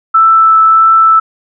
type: tone with vibrato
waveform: sine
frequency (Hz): 1320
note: E6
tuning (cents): +2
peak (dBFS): -3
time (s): 0.14-1.2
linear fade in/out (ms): 10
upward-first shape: triangle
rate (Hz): 1.6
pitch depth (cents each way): 9
effects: none